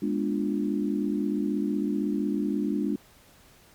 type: chord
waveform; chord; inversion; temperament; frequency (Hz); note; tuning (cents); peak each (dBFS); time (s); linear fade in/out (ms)
sine; G# diminished seventh; none; equal with one note detuned; 207.7 / 243.8 / 293.7 / 349.2; G#3 / B3 / D4 / F4; 0 / -22 / 0 / 0; -28 / -33 / -28 / -33; 0.02-2.96; 5
effects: pink hiss -56 dBFS RMS until 3.74 s + MP3 96 kbps